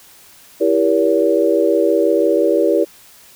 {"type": "chord", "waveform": "sine", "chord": "E diminished seventh", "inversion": "none", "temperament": "just", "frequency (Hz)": [329.6, 395.6, 474.7, 569.6], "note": ["E4", "G4", "Bb4", "Db5"], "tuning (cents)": [0, 16, 31, 47], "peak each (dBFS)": -17, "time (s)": [0.6, 2.85], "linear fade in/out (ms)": 20, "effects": ["white hiss -45 dBFS RMS until 3.35 s"]}